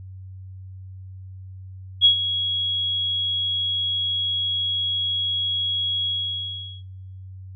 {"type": "tone with ADSR envelope", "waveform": "sine", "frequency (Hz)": 3322, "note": "G#7", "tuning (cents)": 0, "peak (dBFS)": -9, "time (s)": [2.01, 6.83], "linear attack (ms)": 40, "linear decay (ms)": 100, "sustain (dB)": -12, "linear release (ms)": 770, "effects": ["noise-tail reverb RT60 1.0 s tail -24 dB re dry", "added 94 Hz sine -36 dBFS peak until 7.55 s"]}